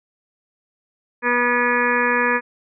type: harmonic tone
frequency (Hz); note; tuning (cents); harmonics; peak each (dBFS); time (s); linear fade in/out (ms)
243.1; B3; -27; 1 / 2 / 4 / 5 / 6 / 7 / 8 / 9 / 10; -26 / -23 / -23 / -26 / -32 / -20 / -28 / -29 / -28; 1.22-2.41; 50
effects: none